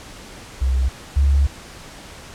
sine tone pair in turn, 64.9 / 69.8 Hz, C2 / C#2, -13 / +13 cents, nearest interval minor second, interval 126 cents, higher second, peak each -15 / -12 dBFS, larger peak second, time 0.61-0.89 / 1.16-1.47 s, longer second, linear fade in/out 10 ms, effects pink hiss -39 dBFS RMS until 2.34 s + low-pass 9000 Hz 12 dB/octave

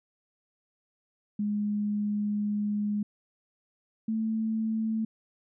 sine tone pair in turn, 207.7 / 221.1 Hz, G#3 / A3, 0 / +9 cents, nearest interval minor second, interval 109 cents, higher second, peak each -26 dBFS, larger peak neither, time 1.39-3.03 / 4.08-5.05 s, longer first, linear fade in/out 5 ms, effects none

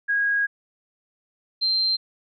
sine tone pair in turn, 1643 / 4140 Hz, G#6 / C8, -19 / -19 cents, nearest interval octave + major third, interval 1600 cents, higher second, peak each -19 dBFS, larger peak neither, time 0.08-0.47 / 1.61-1.97 s, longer first, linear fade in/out 20 ms, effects none

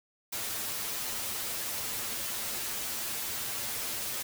white noise with comb filter, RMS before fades -35 dBFS, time 0.32-4.23 s, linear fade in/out 10 ms, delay 8.8 ms, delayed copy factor +0.7, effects none

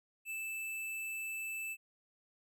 square tone, 2637 Hz, E7, in tune, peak -39 dBFS, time 0.25-1.77 s, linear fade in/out 50 ms, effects none

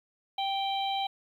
harmonic tone, 784 Hz, G5, in tune, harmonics 1 / 3 / 4 / 5, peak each -29 / -42 / -36 / -38 dBFS, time 0.38-1.07 s, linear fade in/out 5 ms, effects 10-bit

